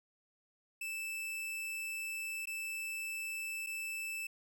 45% pulse tone with dropouts, 2637 Hz, E7, in tune, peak -38 dBFS, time 0.81-4.27 s, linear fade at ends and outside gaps 5 ms, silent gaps 2.456-2.471 / 3.664-3.669 s, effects none

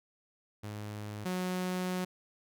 sawtooth tone pair in turn, 104.9 / 182.85 Hz, G#2 / F#3, +18 / -20 cents, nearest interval minor seventh, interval 962 cents, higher second, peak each -35 / -28 dBFS, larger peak second, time 0.63-1.25 / 1.25-2.05 s, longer second, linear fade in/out 10 ms, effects none

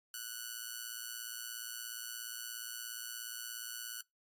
5% pulse tone with amplitude modulation, 1480 Hz, F#6, in tune, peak -27 dBFS, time 0.14-4.01 s, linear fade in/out 2 ms, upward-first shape sine, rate 117 Hz, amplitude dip 70%, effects noise-tail reverb RT60 0.2 s tail -25 dB re dry + AAC 64 kbps

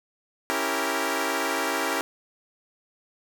10% pulse chord, C# diminished seventh, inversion none, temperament equal, 277.2 / 329.6 / 392 / 466.2 Hz, C#4 / E4 / G4 / Bb4, 0 / 0 / 0 / 0 cents, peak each -22 dBFS, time 0.5-2.01 s, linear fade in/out 0 ms, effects none

